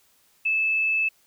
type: tone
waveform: sine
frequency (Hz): 2618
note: E7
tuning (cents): -13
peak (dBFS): -20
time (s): 0.45-1.09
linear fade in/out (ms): 10
effects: white hiss -62 dBFS RMS until 1.26 s